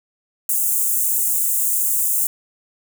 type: high-pass noise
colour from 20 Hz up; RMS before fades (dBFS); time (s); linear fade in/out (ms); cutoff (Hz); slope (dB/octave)
white; -19; 0.49-2.27; 2; 7100; 48
effects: none